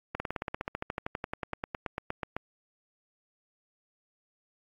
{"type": "slowing click train", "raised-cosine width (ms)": 0.5, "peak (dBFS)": -17, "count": 27, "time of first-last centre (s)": [0.15, 2.366], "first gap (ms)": 50, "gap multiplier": 1.04, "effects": ["AAC 32 kbps"]}